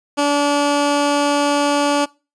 15% pulse tone, 288.4 Hz, D4, 31 cents flat, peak -8 dBFS, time 0.17-2.06 s, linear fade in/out 20 ms, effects noise-tail reverb RT60 0.3 s tail -23 dB re dry + resampled to 22050 Hz

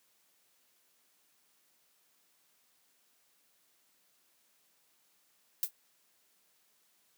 violet noise with exponential decay, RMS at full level -26 dBFS, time 5.63-5.71 s, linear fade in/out 1 ms, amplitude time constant 17 ms, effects white hiss -71 dBFS RMS until 7.17 s + high-pass 150 Hz 12 dB/octave

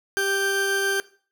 40% pulse tone pair together, 393.8 / 1568 Hz, G4 / G6, +8 / 0 cents, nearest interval 2 octaves, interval 2392 cents, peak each -25 / -22 dBFS, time 0.17-1 s, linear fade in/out 0 ms, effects noise-tail reverb RT60 0.4 s tail -18 dB re dry

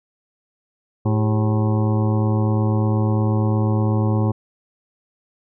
harmonic tone with a mistuned harmonic, 108.4 Hz, A2, 25 cents flat, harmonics 1 / 2 / 3 / 4 / 5 / 7 / 8 / 9 / 10, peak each -17 / -23 / -27 / -29 / -31 / -34 / -35 / -36 / -37 dBFS, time 1.05-4.32 s, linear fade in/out 10 ms, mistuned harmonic 4, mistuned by -130 cents, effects none

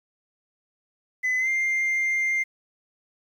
sine tone with pitch glide, 2015 to 2102 Hz, B6 to C7, +34 to +7 cents, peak -19 dBFS, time 1.23-2.44 s, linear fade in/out 20 ms, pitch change +73 cents, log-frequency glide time 1.38-1.49 s, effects tanh soft clip ceiling -20 dBFS + 9-bit

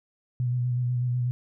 sine tone with vibrato, 123.47 Hz, B2, in tune, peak -23 dBFS, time 0.4-1.31 s, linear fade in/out 0 ms, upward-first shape square, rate 8.1 Hz, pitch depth 22 cents each way, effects none

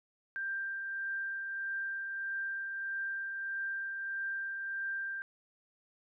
sine tone with tremolo, 1582 Hz, G6, 15 cents sharp, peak -33 dBFS, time 0.36-5.22 s, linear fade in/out 0 ms, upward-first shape triangle, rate 1.6 Hz, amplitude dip 35%, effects none

